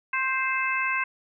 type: harmonic tone with a mistuned harmonic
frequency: 523.3 Hz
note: C5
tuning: in tune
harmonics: 2 / 3 / 4 / 5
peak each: -29 / -29 / -29 / -29 dBFS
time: 0.13-1.04 s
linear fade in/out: 5 ms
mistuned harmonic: 2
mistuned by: +16 cents
effects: none